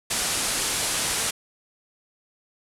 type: low-pass noise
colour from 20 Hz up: white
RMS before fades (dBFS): -26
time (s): 0.1-1.31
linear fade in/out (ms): 10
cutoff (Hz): 11000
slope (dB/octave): 48
effects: none